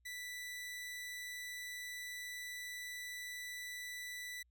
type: tone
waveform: sawtooth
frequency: 1975.5 Hz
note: B6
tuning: in tune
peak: -40 dBFS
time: 0.05-4.43 s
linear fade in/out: 10 ms
effects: added 60 Hz sine -70 dBFS peak until 4.5 s

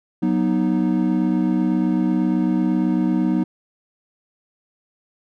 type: chord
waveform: triangle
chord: B major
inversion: second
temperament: equal with one note detuned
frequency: 185 / 243.1 / 311.1 Hz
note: F#3 / B3 / D#4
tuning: 0 / -27 / 0 cents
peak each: -19 dBFS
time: 0.22-3.44 s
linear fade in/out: 10 ms
effects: none

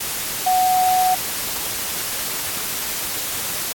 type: tone in noise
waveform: sine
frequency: 740 Hz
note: F#5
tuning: in tune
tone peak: -14 dBFS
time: 0.46-1.15 s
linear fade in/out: 10 ms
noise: white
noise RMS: -25 dBFS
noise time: 0-3.73 s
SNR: +8 dB
effects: AAC 64 kbps

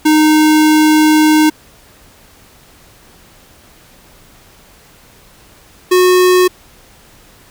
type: tone pair in turn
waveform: square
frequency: 308.4 / 364.8 Hz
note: D#4 / F#4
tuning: -15 / -24 cents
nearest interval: minor third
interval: 291 cents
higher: second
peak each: -7 dBFS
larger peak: neither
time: 0.05-1.5 / 5.91-6.48 s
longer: first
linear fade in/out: 10 ms
effects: pink hiss -44 dBFS RMS until 7.5 s

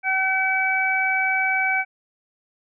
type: harmonic tone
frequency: 762 Hz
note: G5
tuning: 49 cents flat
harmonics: 1 / 2 / 3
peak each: -25 / -24 / -21 dBFS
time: 0.03-1.85 s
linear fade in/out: 50 ms
effects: none

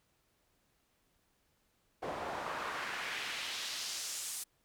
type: noise with band-pass filter sweep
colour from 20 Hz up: pink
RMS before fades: -40 dBFS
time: 2.02-4.44 s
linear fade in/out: 10 ms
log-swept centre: 600 to 9700 Hz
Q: 1.3
effects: pink hiss -75 dBFS RMS until 4.64 s

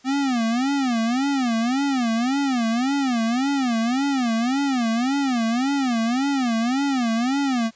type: tone with vibrato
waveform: square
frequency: 252 Hz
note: B3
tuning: 35 cents sharp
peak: -20 dBFS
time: 0.04-7.71 s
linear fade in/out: 50 ms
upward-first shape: sine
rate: 1.8 Hz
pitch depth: 200 cents each way
effects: white hiss -55 dBFS RMS until 7.75 s + resampled to 16000 Hz

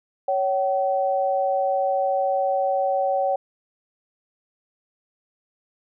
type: tone pair together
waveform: sine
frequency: 556.7 / 763 Hz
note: C#5 / G5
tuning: +7 / -47 cents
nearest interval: perfect fourth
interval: 546 cents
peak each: -22 dBFS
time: 0.28-3.36 s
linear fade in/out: 5 ms
effects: none

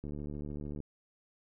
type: click train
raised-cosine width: 3 ms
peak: -29 dBFS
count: 57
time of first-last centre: 0.04-0.803 s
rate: 73.4 Hz
effects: none

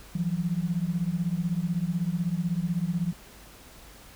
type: beating tone pair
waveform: sine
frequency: 164.81 / 180.81 Hz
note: E3 / F#3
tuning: 0 / -40 cents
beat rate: 16 Hz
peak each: -28 dBFS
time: 0.15-3.13 s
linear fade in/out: 5 ms
effects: added 50 Hz sine -55 dBFS peak until 4.15 s + pink hiss -50 dBFS RMS until 4.15 s

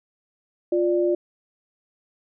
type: tone pair together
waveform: sine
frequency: 351.1 / 590 Hz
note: F4 / D5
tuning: +9 / +8 cents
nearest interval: major sixth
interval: 899 cents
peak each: -19 / -24 dBFS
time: 0.72-1.15 s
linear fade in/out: 5 ms
effects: none

